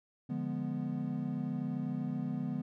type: chord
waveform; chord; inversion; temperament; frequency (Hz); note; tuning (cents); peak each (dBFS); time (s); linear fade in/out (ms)
triangle; D diminished seventh; none; equal; 146.83 / 174.61 / 207.7 / 246.9; D3 / F3 / Ab3 / Cb4; 0 / 0 / 0 / 0; -37 / -38 / -38 / -35; 0.29-2.62; 10
effects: none